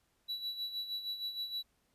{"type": "tone with tremolo", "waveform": "triangle", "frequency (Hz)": 3933, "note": "B7", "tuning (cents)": -8, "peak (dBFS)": -33, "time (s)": [0.28, 1.63], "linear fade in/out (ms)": 20, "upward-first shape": "sine", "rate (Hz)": 6.4, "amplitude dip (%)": 65, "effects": ["pink hiss -75 dBFS RMS until 1.94 s", "resampled to 32000 Hz"]}